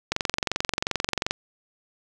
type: click train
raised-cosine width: 0.2 ms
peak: -6 dBFS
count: 28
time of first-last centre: 0.12-1.309 s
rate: 22.7 Hz
effects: none